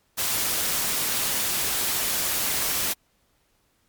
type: noise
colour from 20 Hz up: white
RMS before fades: -25 dBFS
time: 0.17-2.94 s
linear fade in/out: 20 ms
effects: pink hiss -67 dBFS RMS until 3.88 s + MP3 96 kbps